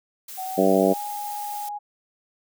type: noise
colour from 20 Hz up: blue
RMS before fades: -38 dBFS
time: 0.28-1.69 s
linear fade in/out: 5 ms
type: tone with pitch glide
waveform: sine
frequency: 750 to 827.4 Hz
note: F#5 to G#5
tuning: +23 to -7 cents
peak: -29 dBFS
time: 0.37-1.79 s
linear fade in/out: 20 ms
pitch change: +170 cents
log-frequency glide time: 0.47-1.02 s
type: harmonic tone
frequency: 96.1 Hz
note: G2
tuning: 34 cents flat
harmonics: 2 / 3 / 4 / 5 / 6 / 7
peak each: -23 / -23 / -23 / -23 / -23 / -23 dBFS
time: 0.57-0.94 s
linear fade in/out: 20 ms
effects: none